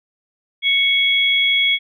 sine tone pair together, 2217 / 3333 Hz, C#7 / G#7, 0 / +5 cents, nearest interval perfect fifth, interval 705 cents, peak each -16 dBFS, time 0.62-1.79 s, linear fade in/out 50 ms, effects none

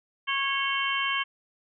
harmonic tone with a mistuned harmonic, 549 Hz, C#5, 17 cents flat, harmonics 2 / 3 / 4 / 5 / 6, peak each -30 / -32 / -31 / -33 / -31 dBFS, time 0.27-1.24 s, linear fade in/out 20 ms, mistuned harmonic 6, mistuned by -100 cents, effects none

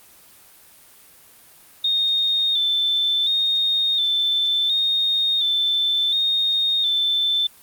sine tone with vibrato, 3615 Hz, A7, 46 cents sharp, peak -17 dBFS, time 1.84-7.47 s, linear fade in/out 5 ms, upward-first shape square, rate 0.7 Hz, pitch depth 39 cents each way, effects white hiss -49 dBFS RMS until 7.62 s + Opus 32 kbps

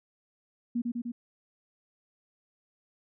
sine tone with echo, 238.3 Hz, A#3, 38 cents sharp, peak -26 dBFS, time 0.75-0.82 s, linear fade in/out 10 ms, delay 100 ms, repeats 3, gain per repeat -2 dB, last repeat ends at 1.12 s, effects none

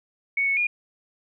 sine tone with pitch steps, 2222 / 2208 / 2430 Hz, C#7 / C#7 / D#7, +4 / -7 / -42 cents, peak -20 dBFS, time 0.37-0.67 s, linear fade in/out 5 ms, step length 100 ms, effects none

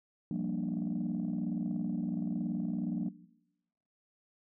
sine chord, G minor seventh, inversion third, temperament equal, 174.61 / 196 / 233.1 / 293.7 Hz, F3 / G3 / Bb3 / D4, 0 / 0 / 0 / 0 cents, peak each -35 / -37 / -35 / -37 dBFS, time 0.31-3.09 s, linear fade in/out 2 ms, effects noise-tail reverb RT60 0.9 s tail -18 dB re dry + tanh soft clip ceiling -26 dBFS

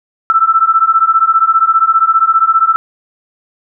sine beating tone pair, 1318.5 / 1333.5 Hz, E6 / E6, 0 / +20 cents, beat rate 15 Hz, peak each -10 dBFS, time 0.3-2.76 s, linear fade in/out 0 ms, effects none

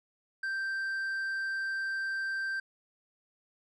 sine tone with hard clipping, 1568 Hz, G6, in tune, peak -32 dBFS, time 0.43-2.6 s, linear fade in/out 5 ms, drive 3 dB, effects resampled to 24000 Hz

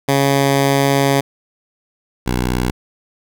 10% pulse tone pair in turn, 138.59 / 61.73 Hz, C#3 / B1, 0 / 0 cents, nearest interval octave + major second, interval 1400 cents, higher first, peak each -4 / -8 dBFS, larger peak first, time 0.08-1.21 / 2.26-2.71 s, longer first, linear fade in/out 10 ms, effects none

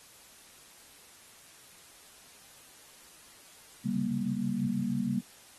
sine tone cluster, 132.8 / 139.1 / 195.7 / 235.2 Hz, C3 / C#3 / G3 / A#3, +26 / +6 / -3 / +16 cents, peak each -40 / -38 / -32 / -31 dBFS, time 3.84-5.21 s, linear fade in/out 20 ms, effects white hiss -55 dBFS RMS until 5.58 s + AAC 32 kbps

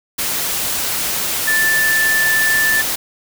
sine tone in noise, 1760 Hz, A6, in tune, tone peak -13 dBFS, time 1.47-2.82 s, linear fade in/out 10 ms, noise white, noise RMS -20 dBFS, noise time 0.18-2.96 s, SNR +4 dB, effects none

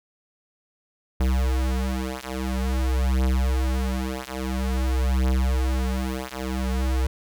square beating tone pair, 64.3 / 64.79 Hz, C2 / C2, -30 / -16 cents, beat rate 0.49 Hz, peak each -25 dBFS, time 1.2-7.07 s, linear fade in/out 5 ms, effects none

